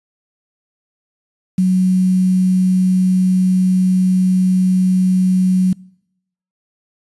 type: tone with quantisation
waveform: sine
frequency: 185 Hz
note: F#3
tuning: in tune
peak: -10 dBFS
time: 1.58-5.73 s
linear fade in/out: 5 ms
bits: 6
effects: noise-tail reverb RT60 0.8 s tail -25 dB re dry + resampled to 24000 Hz